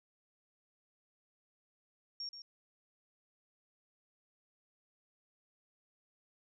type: tone with echo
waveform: sine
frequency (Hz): 5540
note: F8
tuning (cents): -15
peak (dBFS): -39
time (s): 2.2-2.29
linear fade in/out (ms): 2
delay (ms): 130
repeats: 1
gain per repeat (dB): -8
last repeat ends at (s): 2.42
effects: none